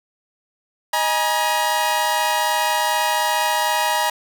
sawtooth chord, D# suspended fourth, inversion none, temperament equal with one note detuned, 622.3 / 830.6 / 954.7 Hz, D#5 / G#5 / A#5, 0 / 0 / +41 cents, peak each -22 / -19 / -16 dBFS, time 0.93-4.1 s, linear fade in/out 5 ms, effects 8-bit

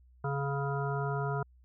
harmonic tone with a mistuned harmonic, 140 Hz, C#3, 18 cents sharp, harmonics 1 / 3 / 5 / 7 / 9 / 10, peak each -32 / -37 / -39 / -40 / -42 / -42 dBFS, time 0.24-1.43 s, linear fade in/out 5 ms, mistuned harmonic 1, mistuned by -18 cents, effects added 62 Hz sine -57 dBFS peak until 1.64 s

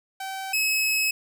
sawtooth tone pair in turn, 770 / 2571 Hz, G5 / E7, -31 / -44 cents, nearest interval octave + major sixth, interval 2087 cents, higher second, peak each -27 / -18 dBFS, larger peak second, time 0.2-0.53 / 0.53-1.11 s, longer second, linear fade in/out 5 ms, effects none

